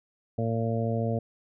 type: harmonic tone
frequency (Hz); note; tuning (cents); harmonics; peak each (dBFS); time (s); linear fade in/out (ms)
114.1; A#2; -37; 1 / 2 / 3 / 4 / 5 / 6; -28 / -31 / -41 / -33 / -34 / -36; 0.38-1.19; 5
effects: none